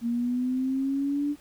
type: linear sweep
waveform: sine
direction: up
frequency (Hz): 232.1 to 293.7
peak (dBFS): -24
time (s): 0.01-1.36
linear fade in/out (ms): 50
effects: pink hiss -56 dBFS RMS until 1.4 s